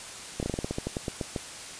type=slowing click train; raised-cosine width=2 ms; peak=-16 dBFS; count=14; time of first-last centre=0.4-1.362 s; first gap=28 ms; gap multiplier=1.15; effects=white hiss -41 dBFS RMS until 1.79 s + resampled to 22050 Hz